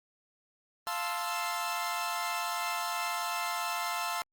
sawtooth chord, F major seventh, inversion none, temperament equal, 698.5 / 880 / 1046.5 / 1318.5 Hz, F5 / A5 / C6 / E6, 0 / 0 / 0 / 0 cents, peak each -34 / -34 / -33 / -33 dBFS, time 0.87-4.22 s, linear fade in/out 0 ms, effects Opus 48 kbps

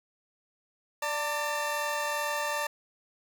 20% pulse tone pair together, 587.3 / 902.2 Hz, D5 / A5, 0 / +43 cents, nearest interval perfect fifth, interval 743 cents, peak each -27 dBFS, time 1.02-2.67 s, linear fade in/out 5 ms, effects none

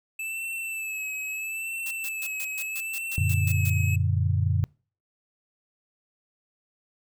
square tone with vibrato, 2622 Hz, E7, 10 cents flat, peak -31 dBFS, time 0.19-3.96 s, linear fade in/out 5 ms, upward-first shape sine, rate 0.77 Hz, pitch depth 47 cents each way
blue noise bursts, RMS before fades -35 dBFS, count 11, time 1.86-3.699 s, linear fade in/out 2 ms, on 49 ms, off 130 ms
sine chord, Gb augmented, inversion none, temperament equal, 92.5 / 116.54 / 146.83 Hz, Gb2 / Bb2 / D3, 0 / 0 / 0 cents, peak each -23 / -27 / -28 dBFS, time 3.18-4.64 s, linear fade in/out 0 ms
effects noise-tail reverb RT60 0.4 s tail -26 dB re dry

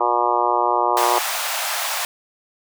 harmonic tone, 120.3 Hz, B2, 45 cents flat, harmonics 3 / 4 / 5 / 6 / 7 / 8 / 9 / 10, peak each -26 / -27 / -26 / -24 / -23 / -21 / -24 / -26 dBFS, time 0-1.19 s, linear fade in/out 10 ms
pink high-pass noise, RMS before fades -24 dBFS, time 0.97-2.05 s, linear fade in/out 0 ms, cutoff 630 Hz, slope 48 dB/octave
effects none

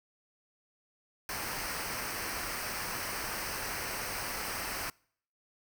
pink noise with comb filter, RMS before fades -37 dBFS, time 1.29-4.9 s, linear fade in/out 2 ms, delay 0.28 ms, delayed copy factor -0.65, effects noise-tail reverb RT60 0.6 s tail -26 dB re dry

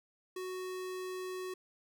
square tone, 370 Hz, F#4, in tune, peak -39 dBFS, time 0.36-1.54 s, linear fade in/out 5 ms, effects none

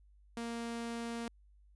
sawtooth tone, 233.1 Hz, A#3, in tune, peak -34 dBFS, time 0.37-1.28 s, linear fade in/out 2 ms, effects added 50 Hz sine -60 dBFS peak until 1.75 s + resampled to 24000 Hz

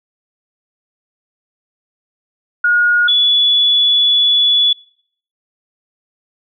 sine tone pair in turn, 1439 / 3423 Hz, F#6 / A7, -49 / -48 cents, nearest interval octave + minor third, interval 1501 cents, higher second, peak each -9 dBFS, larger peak neither, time 2.64-3.08 / 3.08-4.73 s, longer second, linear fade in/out 5 ms, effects noise-tail reverb RT60 0.6 s tail -22 dB re dry

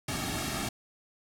pink noise with comb filter, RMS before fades -33 dBFS, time 0.08-0.69 s, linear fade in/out 5 ms, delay 2 ms, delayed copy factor -0.85, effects low-pass 12000 Hz 12 dB/octave

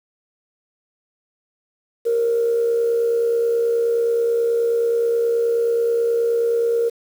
sine tone with amplitude modulation, 466.2 Hz, A#4, in tune, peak -13 dBFS, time 2.05-6.9 s, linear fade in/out 20 ms, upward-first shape sine, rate 69.4 Hz, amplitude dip 45%, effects tanh soft clip ceiling -10 dBFS + 7-bit

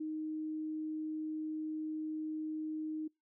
sine tone, 311.1 Hz, D#4, in tune, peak -36 dBFS, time 0-3.08 s, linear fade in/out 10 ms, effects noise-tail reverb RT60 0.2 s tail -26 dB re dry

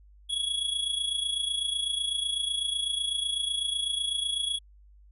square tone with amplitude modulation, 3348 Hz, G#7, 13 cents sharp, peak -25 dBFS, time 0.29-4.59 s, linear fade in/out 20 ms, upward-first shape sine, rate 28 Hz, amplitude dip 65%, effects added 50 Hz sine -52 dBFS peak until 5.11 s + resampled to 32000 Hz

